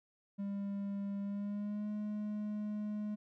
triangle tone with pitch glide, 199.8 to 210 Hz, G3 to G#3, +33 to +19 cents, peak -34 dBFS, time 0.38-3.16 s, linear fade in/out 20 ms, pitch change +86 cents, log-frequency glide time 1.21-1.88 s, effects none

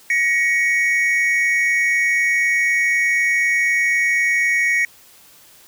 triangle tone pair together, 1900 / 2228 Hz, A#6 / C#7, +33 / +8 cents, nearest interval minor third, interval 275 cents, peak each -16 dBFS, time 0.1-4.85 s, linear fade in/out 2 ms, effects white hiss -48 dBFS RMS until 5.67 s

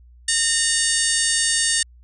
harmonic tone with a mistuned harmonic, 915 Hz, A#5, 32 cents flat, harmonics 2 / 3 / 4 / 5 / 6 / 7 / 8 / 9 / 10, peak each -25 / -30 / -28 / -26 / -29 / -27 / -28 / -24 / -24 dBFS, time 0.28-1.83 s, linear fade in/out 5 ms, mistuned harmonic 3, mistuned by +80 cents, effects added 60 Hz sine -45 dBFS peak until 2.03 s

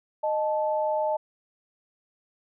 sine tone pair together, 617 / 872.6 Hz, D#5 / A5, -15 / -15 cents, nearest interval tritone, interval 600 cents, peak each -25 / -27 dBFS, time 0.23-1.17 s, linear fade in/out 10 ms, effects none

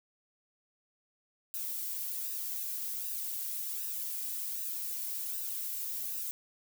violet noise with flanger, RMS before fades -37 dBFS, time 1.54-6.31 s, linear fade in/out 0 ms, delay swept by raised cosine 0.9 to 2.3 ms, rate 1.3 Hz, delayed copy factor -0.55, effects none

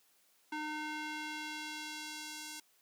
square tone with band-pass filter sweep, 304.8 Hz, D#4, 36 cents flat, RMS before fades -42 dBFS, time 0.52-2.6 s, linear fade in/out 5 ms, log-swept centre 1400 to 7000 Hz, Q 0.77, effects white hiss -70 dBFS RMS until 2.81 s + high-pass 200 Hz 12 dB/octave

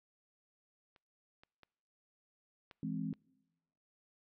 clicks, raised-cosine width 0.3 ms, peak -46 / -42 / -40 / -36 / -46 dBFS, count 5, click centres 0.962 / 1.435 / 1.633 / 2.712 / 3.138 s
sine chord, E augmented, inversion none, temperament equal, 164.81 / 207.7 / 261.6 Hz, E3 / G#3 / B#3, 0 / 0 / 0 cents, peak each -40 dBFS, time 2.83-3.13 s, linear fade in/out 2 ms
effects noise-tail reverb RT60 1.0 s tail -25 dB re dry

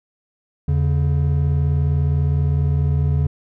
triangle tone pair together, 82.1 / 141.79 Hz, E2 / C#3, -6 / +40 cents, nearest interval major sixth, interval 946 cents, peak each -16 dBFS, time 0.68-3.27 s, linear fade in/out 5 ms, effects none

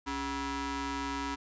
sawtooth ring-modulated tone, 344.4 Hz, F4, 24 cents flat, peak -26 dBFS, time 0.06-1.36 s, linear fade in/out 20 ms, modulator 623 Hz, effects resampled to 16000 Hz

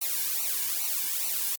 blue noise with flanger, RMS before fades -29 dBFS, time 0.01-1.56 s, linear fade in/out 10 ms, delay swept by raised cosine 0.58 to 1.58 ms, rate 2.4 Hz, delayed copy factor -0.95, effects Opus 48 kbps

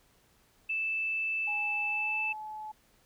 sine tone, 2637 Hz, E7, in tune, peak -29 dBFS, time 0.69-2.33 s, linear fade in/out 10 ms
sine tone with pitch glide, 830.6 to 859.4 Hz, G#5 to A5, 0 to -41 cents, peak -38 dBFS, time 1.47-2.72 s, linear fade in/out 10 ms, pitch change +59 cents, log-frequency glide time 1.88-2.21 s
effects pink hiss -66 dBFS RMS until 3.05 s

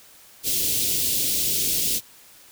white band-stop noise, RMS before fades -23 dBFS, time 0.43-2.01 s, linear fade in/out 50 ms, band 450 to 2900 Hz, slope 24 dB/octave, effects white hiss -50 dBFS RMS until 2.51 s

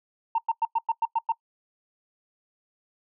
sine tone bursts, 911 Hz, A#5, 40 cents flat, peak -19 dBFS, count 8, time 0.35-1.322 s, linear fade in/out 5 ms, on 34 ms, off 100 ms, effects noise-tail reverb RT60 0.1 s tail -23 dB re dry + tanh soft clip ceiling -17 dBFS

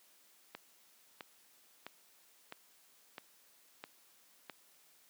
click train, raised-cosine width 0.3 ms, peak -28 dBFS, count 7, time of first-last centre 0.55-4.497 s, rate 1.52 Hz, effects white hiss -66 dBFS RMS until 5.09 s + high-pass 200 Hz 12 dB/octave

